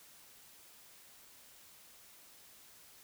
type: silence
effects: white hiss -59 dBFS RMS until 3.03 s